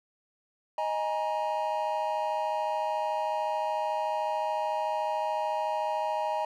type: chord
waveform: triangle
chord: D# suspended fourth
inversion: none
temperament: equal with one note detuned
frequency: 622.3 / 830.6 / 944.3 Hz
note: D#5 / G#5 / A#5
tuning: 0 / 0 / +22 cents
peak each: -30 dBFS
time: 0.78-6.45 s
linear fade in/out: 2 ms
effects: none